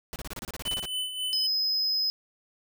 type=noise bursts; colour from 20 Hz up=pink; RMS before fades=-37 dBFS; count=13; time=0.13-0.855 s; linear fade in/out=0 ms; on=29 ms; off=29 ms
type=tone with tremolo; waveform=square; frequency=3014 Hz; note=F#7; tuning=31 cents sharp; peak=-28 dBFS; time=0.65-1.47 s; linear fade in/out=10 ms; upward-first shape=sine; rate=3.7 Hz; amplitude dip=60%
type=tone; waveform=triangle; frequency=5070 Hz; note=D#8; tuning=32 cents sharp; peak=-23 dBFS; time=1.33-2.1 s; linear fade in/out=0 ms
effects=none